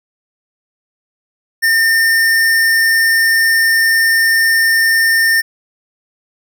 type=tone; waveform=square; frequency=1811 Hz; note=A6; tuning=49 cents sharp; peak=-10 dBFS; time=1.62-5.42 s; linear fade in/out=20 ms; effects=none